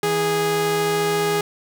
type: tone pair together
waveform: sawtooth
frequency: 162.45 / 413.5 Hz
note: E3 / G#4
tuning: -25 / -8 cents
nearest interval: octave + major third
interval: 1617 cents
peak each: -23 / -15 dBFS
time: 0.03-1.41 s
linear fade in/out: 2 ms
effects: none